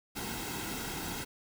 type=noise with comb filter; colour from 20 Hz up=pink; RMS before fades=-38 dBFS; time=0.15-1.25 s; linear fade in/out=20 ms; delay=1.7 ms; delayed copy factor=-0.65; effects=none